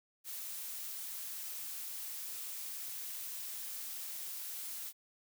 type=noise; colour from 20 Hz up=blue; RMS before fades=-43 dBFS; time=0.24-4.93 s; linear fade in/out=50 ms; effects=none